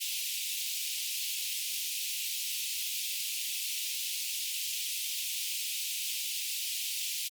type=high-pass noise; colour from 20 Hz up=pink; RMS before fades=-35 dBFS; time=0-7.29 s; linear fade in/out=20 ms; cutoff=2500 Hz; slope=48 dB/octave; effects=Opus 48 kbps

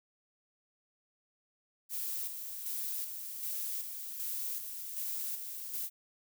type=noise with tremolo; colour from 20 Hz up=violet; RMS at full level=-37 dBFS; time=1.89-5.9 s; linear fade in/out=50 ms; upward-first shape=square; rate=1.3 Hz; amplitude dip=45%; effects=none

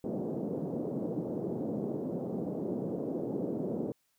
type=band-pass noise; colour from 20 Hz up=pink; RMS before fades=-35 dBFS; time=0.04-3.92 s; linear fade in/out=2 ms; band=170 to 520 Hz; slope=24 dB/octave; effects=white hiss -75 dBFS RMS until 4.18 s

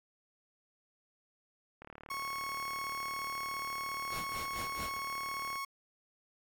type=click train; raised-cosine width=0.5 ms; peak=-33 dBFS; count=140; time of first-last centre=1.82-5.557 s; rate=37.2 Hz
type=tone; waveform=30% pulse; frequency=1100 Hz; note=C#6; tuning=14 cents flat; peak=-34 dBFS; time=2.1-5.65 s; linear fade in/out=5 ms
type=noise with tremolo; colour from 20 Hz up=pink; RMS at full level=-43 dBFS; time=4.12-4.98 s; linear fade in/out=0 ms; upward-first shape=sine; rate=4.6 Hz; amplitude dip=100%
effects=AAC 64 kbps

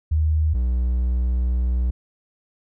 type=tone pair in turn; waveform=sine / triangle; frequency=77.78 / 61.57 Hz; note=D#2 / B1; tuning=0 / -5 cents; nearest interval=major third; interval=405 cents; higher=first; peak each=-16 dBFS; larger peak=neither; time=0.11-0.54 / 0.54-1.91 s; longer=second; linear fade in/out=10 ms; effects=none

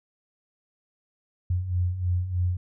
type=beating tone pair; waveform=sine; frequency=87.31 / 90.51 Hz; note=F2 / F#2; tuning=0 / -38 cents; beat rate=3.2 Hz; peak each=-30 / -24 dBFS; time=1.5-2.57 s; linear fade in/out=5 ms; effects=none

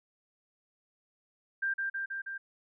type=tone with echo; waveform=sine; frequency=1585 Hz; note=G6; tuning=19 cents sharp; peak=-28 dBFS; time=1.62-1.74 s; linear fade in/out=10 ms; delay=160 ms; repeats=4; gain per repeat=-2 dB; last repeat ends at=2.38 s; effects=none

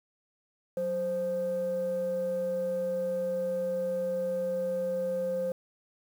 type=tone pair together; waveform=sine; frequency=185 / 522.5 Hz; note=F#3 / C5; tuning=0 / -2 cents; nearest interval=octave + tritone; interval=1798 cents; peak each=-37 / -27 dBFS; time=0.77-5.52 s; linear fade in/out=2 ms; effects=tanh soft clip ceiling -24 dBFS + 9-bit

